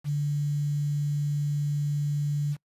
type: tone with quantisation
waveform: sine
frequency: 145.8 Hz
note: D3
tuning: 12 cents flat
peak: -24 dBFS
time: 0.04-2.57 s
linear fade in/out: 50 ms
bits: 8
effects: noise-tail reverb RT60 0.1 s tail -24 dB re dry + resampled to 32000 Hz